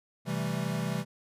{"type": "chord", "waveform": "square", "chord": "A minor seventh", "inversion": "first", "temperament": "equal", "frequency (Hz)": [130.81, 164.81, 196, 220], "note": ["C3", "E3", "G3", "A3"], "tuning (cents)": [0, 0, 0, 0], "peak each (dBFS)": [-36, -34, -36, -39], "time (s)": [0.25, 1.05], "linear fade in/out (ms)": 50, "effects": ["resampled to 32000 Hz"]}